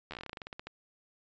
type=slowing click train; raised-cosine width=0.3 ms; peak=-25 dBFS; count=17; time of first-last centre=0.11-0.67 s; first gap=12 ms; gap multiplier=1.13; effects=resampled to 16000 Hz